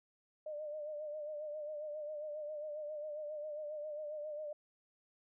sine tone with vibrato, 603 Hz, D5, 46 cents sharp, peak -40 dBFS, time 0.46-4.53 s, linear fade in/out 5 ms, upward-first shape sine, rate 7.4 Hz, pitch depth 50 cents each way, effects none

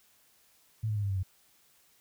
sine tone with pitch steps, 110 / 106.5 / 103.11 / 99.83 / 96.65 / 93.57 Hz, A2 / G#2 / G#2 / G2 / G2 / F#2, 0 / +44 / -12 / +32 / -24 / +20 cents, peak -28 dBFS, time 0.83-1.232 s, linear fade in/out 10 ms, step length 67 ms, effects white hiss -65 dBFS RMS until 2 s

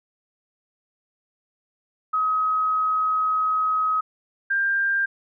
sine tone pair in turn, 1269 / 1592.5 Hz, D#6 / G6, +34 / +27 cents, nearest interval major third, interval 393 cents, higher second, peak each -19 dBFS, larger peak neither, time 2.13-4.01 / 4.5-5.06 s, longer first, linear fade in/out 10 ms, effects none

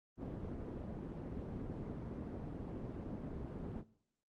white low-pass noise, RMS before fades -44 dBFS, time 0.17-3.84 s, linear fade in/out 50 ms, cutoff 290 Hz, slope 12 dB/octave, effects noise-tail reverb RT60 0.7 s tail -21 dB re dry + Opus 24 kbps

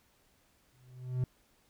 triangle tone with exponential growth, 126.6 Hz, B2, 43 cents sharp, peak -24 dBFS, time 0.73-1.24 s, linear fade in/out 2 ms, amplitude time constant 110 ms, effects pink hiss -69 dBFS RMS until 1.69 s

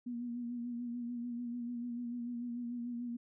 sine tone with vibrato, 240 Hz, B3, 49 cents flat, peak -37 dBFS, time 0.06-3.17 s, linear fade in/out 10 ms, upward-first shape sine, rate 6.8 Hz, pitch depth 36 cents each way, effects none

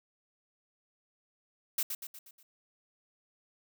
blue noise with echo, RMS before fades -30 dBFS, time 1.78-1.83 s, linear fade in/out 5 ms, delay 120 ms, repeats 5, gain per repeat -6 dB, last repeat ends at 2.43 s, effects none

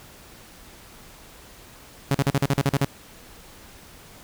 sawtooth tone bursts, 139 Hz, C#3, 5 cents sharp, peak -14 dBFS, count 10, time 2.11-2.848 s, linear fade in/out 2 ms, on 36 ms, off 42 ms, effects pink hiss -47 dBFS RMS until 4.23 s

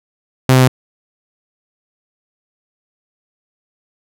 sawtooth tone with pitch steps, 130 / 129.1 / 128.21 Hz, C3 / C3 / C3, -11 / -23 / -35 cents, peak -3 dBFS, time 0.49-0.679 s, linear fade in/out 2 ms, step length 63 ms, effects none

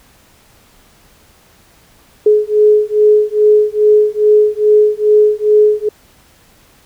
sine beating tone pair, 421.8 / 424.2 Hz, G#4 / G#4, +27 / +37 cents, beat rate 2.4 Hz, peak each -10 dBFS, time 2.26-5.89 s, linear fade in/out 5 ms, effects pink hiss -48 dBFS RMS until 6.85 s

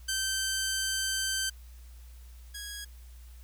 10% pulse tone pair in turn, 1551 / 1654.4 Hz, G6 / G#6, -19 / -7 cents, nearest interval minor second, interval 112 cents, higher second, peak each -20 / -30 dBFS, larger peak first, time 0.08-1.5 / 2.54-2.85 s, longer first, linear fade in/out 10 ms, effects added 60 Hz sine -46 dBFS peak until 3.43 s + white hiss -61 dBFS RMS until 3.43 s

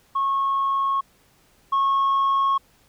sine tone pair in turn, 1094 / 1094 Hz, C#6 / C#6, -23 / -23 cents, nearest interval unison, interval 0 cents, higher neither, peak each -18 / -15 dBFS, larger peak second, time 0.15-1.01 / 1.72-2.58 s, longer neither, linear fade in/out 10 ms, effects tanh soft clip ceiling -16 dBFS + pink hiss -59 dBFS RMS until 2.88 s

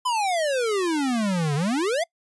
square exponential two-way sweep, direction down then up, 1033 to 138.59 to 717 Hz, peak -22 dBFS, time 0.05-2.04 s, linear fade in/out 10 ms, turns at 1.55 s, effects noise-tail reverb RT60 0.1 s tail -25 dB re dry + resampled to 24000 Hz

